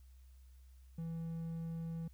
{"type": "tone", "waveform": "triangle", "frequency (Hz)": 164.81, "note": "E3", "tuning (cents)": 0, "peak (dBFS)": -37, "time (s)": [0.98, 2.08], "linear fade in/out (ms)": 5, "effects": ["added 64 Hz sine -56 dBFS peak until 2.13 s", "white hiss -75 dBFS RMS until 2.13 s"]}